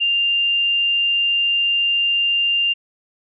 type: tone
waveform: sine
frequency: 2794 Hz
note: F7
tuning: in tune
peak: -15 dBFS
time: 0-2.74 s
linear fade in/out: 20 ms
effects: none